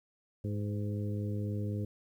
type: harmonic tone with a mistuned harmonic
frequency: 103.83 Hz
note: G#2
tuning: in tune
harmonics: 1 / 2 / 3 / 4 / 5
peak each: -33 / -39 / -43 / -45 / -47 dBFS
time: 0.44-1.85 s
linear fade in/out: 5 ms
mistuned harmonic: 5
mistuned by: -18 cents
effects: 11-bit